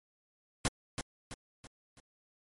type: noise with echo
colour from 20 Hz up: pink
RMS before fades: -29 dBFS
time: 0.65-0.68 s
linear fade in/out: 0 ms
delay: 330 ms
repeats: 4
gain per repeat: -7 dB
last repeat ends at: 2 s
effects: MP3 48 kbps